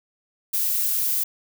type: noise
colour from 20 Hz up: violet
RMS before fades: -23 dBFS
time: 0.53-1.24 s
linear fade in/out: 10 ms
effects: none